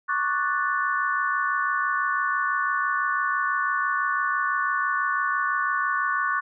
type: chord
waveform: sine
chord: D major seventh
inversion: third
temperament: equal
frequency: 1108.7 / 1174.7 / 1480 / 1760 Hz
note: C#6 / D6 / F#6 / A6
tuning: 0 / 0 / 0 / 0 cents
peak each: -26 / -30 / -26 / -30 dBFS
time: 0.08-6.41 s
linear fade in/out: 20 ms
effects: none